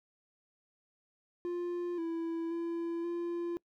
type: tone with pitch steps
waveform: triangle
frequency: 350.2 / 331.3 / 337.1 / 343.9 Hz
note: F4 / E4 / E4 / F4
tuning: +5 / +9 / +39 / -27 cents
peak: -31 dBFS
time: 1.45-3.57 s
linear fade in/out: 0 ms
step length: 530 ms
effects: noise-tail reverb RT60 0.1 s tail -24 dB re dry